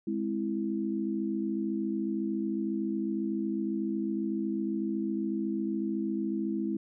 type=chord; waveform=sine; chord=Ab augmented; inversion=none; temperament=equal; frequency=207.7 / 261.6 / 329.6 Hz; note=Ab3 / C4 / E4; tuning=0 / 0 / 0 cents; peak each=-32 / -36 / -32 dBFS; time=0.07-6.77 s; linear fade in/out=5 ms; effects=none